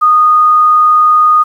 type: tone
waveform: sine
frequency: 1234 Hz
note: D#6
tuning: 15 cents flat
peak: -4 dBFS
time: 0.01-1.44 s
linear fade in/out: 20 ms
effects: 7-bit